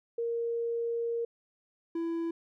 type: tone pair in turn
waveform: sine / triangle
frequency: 466.2 / 333.1 Hz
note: A#4 / E4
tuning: 0 / +18 cents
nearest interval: tritone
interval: 582 cents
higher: first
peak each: -29 / -28 dBFS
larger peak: second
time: 0.18-1.25 / 1.95-2.31 s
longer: first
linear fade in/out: 5 ms
effects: none